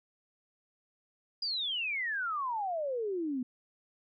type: exponential sweep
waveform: sine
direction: down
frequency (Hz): 4931 to 242.6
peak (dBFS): -31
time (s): 1.42-3.43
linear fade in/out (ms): 5
effects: none